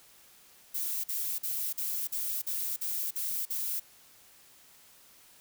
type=noise bursts; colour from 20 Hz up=violet; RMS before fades=-33 dBFS; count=9; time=0.74-3.8 s; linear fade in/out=10 ms; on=300 ms; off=45 ms; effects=white hiss -58 dBFS RMS until 5.4 s